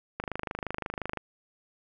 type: click train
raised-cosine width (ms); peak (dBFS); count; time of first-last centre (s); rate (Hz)
0.5; -17; 26; 0.2-1.173; 25.7
effects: none